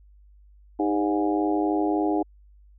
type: harmonic tone with a mistuned harmonic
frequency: 103.4 Hz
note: G#2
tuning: 7 cents flat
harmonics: 3 / 4 / 5 / 6 / 7 / 8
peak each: -23 / -28 / -35 / -35 / -29 / -32 dBFS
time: 0.79-2.23 s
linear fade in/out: 10 ms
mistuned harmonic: 4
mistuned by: -46 cents
effects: added 50 Hz sine -50 dBFS peak until 2.78 s